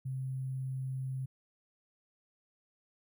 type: tone with sample-and-hold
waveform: sine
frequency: 131.5 Hz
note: C3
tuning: 9 cents sharp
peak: -34 dBFS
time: 0.05-1.26 s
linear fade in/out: 10 ms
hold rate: 11025 Hz
effects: none